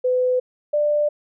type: tone pair in turn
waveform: sine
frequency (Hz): 504 / 592.7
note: B4 / D5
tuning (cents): +35 / +16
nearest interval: minor third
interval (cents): 281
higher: second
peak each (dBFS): -16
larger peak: neither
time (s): 0.04-0.4 / 0.73-1.09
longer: neither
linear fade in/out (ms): 10
effects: none